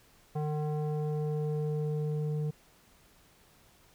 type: tone with low-pass filter sweep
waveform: square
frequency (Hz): 151.2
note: D#3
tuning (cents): -49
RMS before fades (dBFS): -32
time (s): 0.35-2.51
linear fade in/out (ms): 10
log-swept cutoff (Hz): 760 to 340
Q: 1.9
effects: pink hiss -62 dBFS RMS until 3.94 s